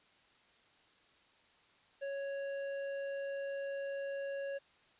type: tone with hard clipping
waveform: sine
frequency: 554.4 Hz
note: C#5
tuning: in tune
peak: -39 dBFS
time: 2.01-4.59 s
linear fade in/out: 20 ms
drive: 9 dB
effects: white hiss -67 dBFS RMS until 4.99 s + resampled to 8000 Hz